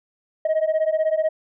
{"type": "beating tone pair", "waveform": "sine", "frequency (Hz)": [622.3, 638.3], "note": ["D#5", "D#5"], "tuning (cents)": [0, 44], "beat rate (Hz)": 16, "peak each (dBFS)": -19, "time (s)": [0.45, 1.29], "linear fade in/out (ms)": 5, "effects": ["tanh soft clip ceiling -15 dBFS"]}